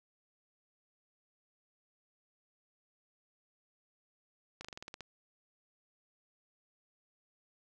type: slowing click train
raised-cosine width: 0.2 ms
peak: -27 dBFS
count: 9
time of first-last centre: 4.61-5.007 s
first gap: 36 ms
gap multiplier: 1.09
effects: none